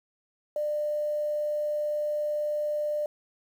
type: tone with quantisation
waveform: sine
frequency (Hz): 597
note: D5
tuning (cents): +28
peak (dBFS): -26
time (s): 0.56-3.06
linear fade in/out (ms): 2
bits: 9
effects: none